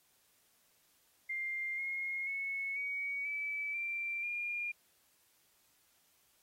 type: tone with pitch steps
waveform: sine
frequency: 2100 / 2149 / 2199 / 2251 / 2303 / 2357 / 2412 Hz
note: C7 / C7 / C#7 / C#7 / D7 / D7 / D7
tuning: +6 / +46 / -14 / +26 / -34 / +6 / +46 cents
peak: -35 dBFS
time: 1.29-4.72 s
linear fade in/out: 10 ms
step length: 490 ms
effects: white hiss -71 dBFS RMS until 6.42 s + AAC 48 kbps